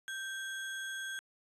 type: tone with sample-and-hold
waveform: sine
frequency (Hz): 1568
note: G6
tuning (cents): 0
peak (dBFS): -37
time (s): 0.08-1.19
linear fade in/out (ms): 0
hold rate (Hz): 4900
effects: resampled to 24000 Hz